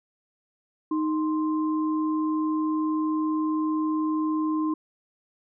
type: tone pair together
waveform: sine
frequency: 311.1 / 1046.4 Hz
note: D#4 / C6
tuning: 0 / 0 cents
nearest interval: octave + major sixth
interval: 2100 cents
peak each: -23 / -32 dBFS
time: 0.91-4.74 s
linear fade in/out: 5 ms
effects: none